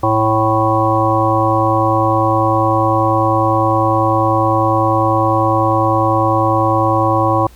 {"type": "harmonic tone", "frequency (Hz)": 110, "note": "A2", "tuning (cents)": 0, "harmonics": [1, 3, 5, 7, 9, 10], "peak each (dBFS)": [-18, -18, -18, -18, -18, -18], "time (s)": [0.03, 7.47], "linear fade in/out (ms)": 5, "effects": ["added 60 Hz sine -40 dBFS peak until 7.55 s", "pink hiss -47 dBFS RMS until 7.55 s"]}